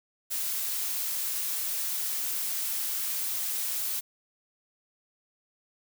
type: noise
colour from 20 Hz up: blue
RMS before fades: -31 dBFS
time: 0.3-4.01 s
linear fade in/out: 20 ms
effects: none